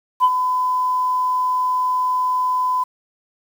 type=tone with ADSR envelope; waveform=sine; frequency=1008 Hz; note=B5; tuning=35 cents sharp; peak=-7 dBFS; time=0.2-2.84 s; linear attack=41 ms; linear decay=49 ms; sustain=-9 dB; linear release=10 ms; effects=tanh soft clip ceiling -7 dBFS + 7-bit